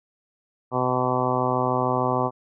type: harmonic tone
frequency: 126.7 Hz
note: B2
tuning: 45 cents sharp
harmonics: 1 / 2 / 3 / 4 / 5 / 6 / 7 / 8 / 9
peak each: -29 / -29 / -29 / -29 / -29 / -29 / -29 / -29 / -29 dBFS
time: 0.71-2.31 s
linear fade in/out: 50 ms
effects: none